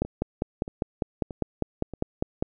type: two click trains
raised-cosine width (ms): 2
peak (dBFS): -11 / -22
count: 13 / 4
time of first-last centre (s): 0.02-2.425 / 0.05-1.937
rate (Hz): 4.99 / 1.59
effects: none